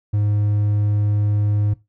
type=tone; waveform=triangle; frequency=103.83 Hz; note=G#2; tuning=in tune; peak=-14 dBFS; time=0.13-1.74 s; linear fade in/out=10 ms; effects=noise-tail reverb RT60 0.2 s tail -17 dB re dry